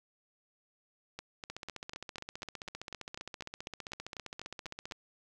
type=two click trains; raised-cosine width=0.2 ms; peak=-24 / -24 dBFS; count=53 / 16; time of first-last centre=1.5-4.921 / 1.19-4.912 s; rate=15.2 / 4.03 Hz; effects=11-bit